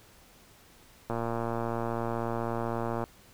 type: click train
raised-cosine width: 1 ms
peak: -18 dBFS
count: 226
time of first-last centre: 1.1-3.04 s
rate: 116 Hz
effects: pink hiss -57 dBFS RMS until 3.33 s